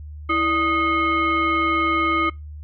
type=tone with frequency modulation; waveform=sine; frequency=1244.5 Hz; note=D#6; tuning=in tune; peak=-17 dBFS; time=0.29-2.3 s; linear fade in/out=10 ms; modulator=916 Hz; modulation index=1.1; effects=noise-tail reverb RT60 0.2 s tail -23 dB re dry + added 75 Hz sine -33 dBFS peak until 2.63 s